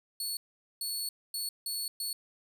20% pulse tone bursts at uneven times, 4410 Hz, C#8, 10 cents flat, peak -27 dBFS, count 5, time 0.2-0.37 / 0.81-1.09 / 1.34-1.49 / 1.66-1.88 / 2-2.13 s, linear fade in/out 2 ms, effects none

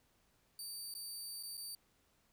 20% pulse tone with dropouts, 4621 Hz, D8, 29 cents flat, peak -38 dBFS, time 0.59-1.75 s, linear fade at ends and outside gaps 2 ms, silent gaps 0.94-0.95 / 1.428-1.433 / 1.571-1.576 s, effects pink hiss -74 dBFS RMS until 2.32 s

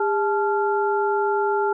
sine tone cluster, 404.4 / 866 / 1384 Hz, G#4 / A5 / F6, -46 / -28 / -16 cents, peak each -21 / -23 / -27 dBFS, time 0-1.73 s, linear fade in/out 5 ms, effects none

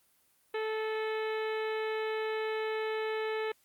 harmonic tone with a mistuned harmonic, 436.9 Hz, A4, 12 cents flat, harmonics 1 / 2 / 3 / 4 / 5 / 6 / 7 / 8 / 9, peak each -32 / -41 / -44 / -42 / -44 / -48 / -50 / -54 / -53 dBFS, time 0.54-3.52 s, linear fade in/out 5 ms, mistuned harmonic 6, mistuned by -35 cents, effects white hiss -69 dBFS RMS until 3.64 s + Opus 32 kbps

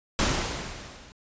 pink noise with level ramp, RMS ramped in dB -22 to -50 dBFS, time 0.19-1.12 s, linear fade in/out 0 ms, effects resampled to 16000 Hz

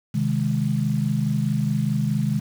sine chord, Ab major, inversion first, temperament equal, 130.81 / 155.56 / 207.7 Hz, C3 / Eb3 / Ab3, 0 / 0 / 0 cents, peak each -24 dBFS, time 0.14-2.4 s, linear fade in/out 10 ms, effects 7-bit

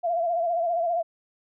sine tone with vibrato, 683 Hz, F5, 39 cents flat, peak -22 dBFS, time 0.03-1.03 s, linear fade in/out 20 ms, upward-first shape sine, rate 15 Hz, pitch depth 69 cents each way, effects none

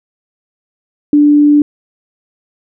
sine tone, 293.7 Hz, D4, in tune, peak -4 dBFS, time 1.13-1.62 s, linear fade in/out 2 ms, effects none

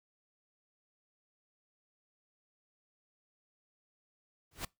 pink noise with exponential growth, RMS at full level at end -33 dBFS, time 4.51-4.65 s, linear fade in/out 5 ms, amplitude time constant 29 ms, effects noise-tail reverb RT60 0.2 s tail -24 dB re dry

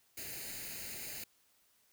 white noise with comb filter, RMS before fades -44 dBFS, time 0.17-1.24 s, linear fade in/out 5 ms, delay 0.44 ms, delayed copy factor +0.7, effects white hiss -71 dBFS RMS until 1.92 s

